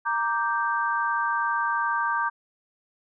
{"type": "chord", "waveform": "sine", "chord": "G minor", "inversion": "first", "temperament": "equal", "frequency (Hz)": [932.3, 1174.7, 1568], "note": ["Bb5", "D6", "G6"], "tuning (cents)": [0, 0, 0], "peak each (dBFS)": -27, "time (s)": [0.05, 2.3], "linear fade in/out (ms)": 20, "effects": []}